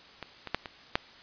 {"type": "clicks", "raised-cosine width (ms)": 0.3, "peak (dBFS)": [-21, -21, -10, -22, -8], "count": 5, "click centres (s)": [0.227, 0.473, 0.546, 0.658, 0.955], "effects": ["white hiss -52 dBFS RMS until 1.22 s", "resampled to 11025 Hz"]}